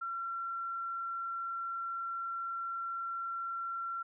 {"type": "tone", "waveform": "sine", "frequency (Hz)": 1362, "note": "F6", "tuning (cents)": -44, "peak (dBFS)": -35, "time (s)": [0.01, 4.03], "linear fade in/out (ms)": 10, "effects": []}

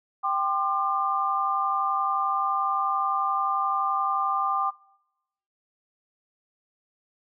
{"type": "chord", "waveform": "sine", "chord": "G suspended fourth", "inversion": "none", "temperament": "equal with one note detuned", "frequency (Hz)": [784, 1046.5, 1198], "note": ["G5", "C6", "D6"], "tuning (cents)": [0, 0, 34], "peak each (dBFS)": [-28, -30, -25], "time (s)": [0.23, 4.71], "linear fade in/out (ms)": 20, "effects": ["noise-tail reverb RT60 0.9 s tail -24 dB re dry"]}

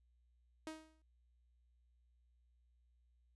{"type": "tone with exponential decay", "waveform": "sawtooth", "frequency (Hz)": 315.3, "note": "D#4", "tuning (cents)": 23, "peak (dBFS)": -38, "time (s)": [0.67, 1.02], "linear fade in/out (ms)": 1, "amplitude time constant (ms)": 76, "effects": ["added 60 Hz sine -70 dBFS peak until 3.35 s", "resampled to 24000 Hz"]}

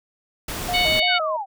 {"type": "noise", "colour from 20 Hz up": "pink", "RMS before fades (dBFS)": -29, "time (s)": [0.48, 1], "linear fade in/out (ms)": 5}
{"type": "tone with vibrato", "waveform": "sine", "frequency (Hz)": 670, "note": "E5", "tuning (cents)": 28, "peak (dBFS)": -23, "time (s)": [0.68, 1.37], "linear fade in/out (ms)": 10, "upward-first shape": "square", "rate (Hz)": 2.9, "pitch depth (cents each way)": 110}
{"type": "harmonic tone", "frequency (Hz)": 740, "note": "F#5", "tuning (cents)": 0, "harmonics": [3, 4, 5, 6], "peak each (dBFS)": [-21, -23, -25, -27], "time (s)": [0.73, 1.19], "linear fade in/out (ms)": 20}
{"type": "linear sweep", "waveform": "sine", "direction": "down", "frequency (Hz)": [1601, 740], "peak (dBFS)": -24, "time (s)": [1.07, 1.46], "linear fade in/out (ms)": 50}
{"effects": []}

